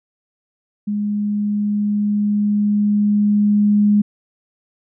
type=tone with level ramp; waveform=sine; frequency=207.1 Hz; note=G#3; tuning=5 cents flat; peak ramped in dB=-18 to -10 dBFS; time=0.87-4.02 s; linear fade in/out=10 ms; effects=none